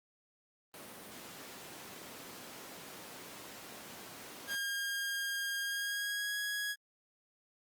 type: noise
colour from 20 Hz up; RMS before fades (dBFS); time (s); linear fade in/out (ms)
pink; -48; 0.74-4.55; 0
type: tone with pitch glide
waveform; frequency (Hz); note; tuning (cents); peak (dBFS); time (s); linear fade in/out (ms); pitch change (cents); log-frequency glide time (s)
sawtooth; 1617 to 1663.4; G#6 to G#6; -47 to +2; -31; 4.47-6.76; 50; +49; 5.62-6.37
effects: high-pass 200 Hz 12 dB/octave + Opus 32 kbps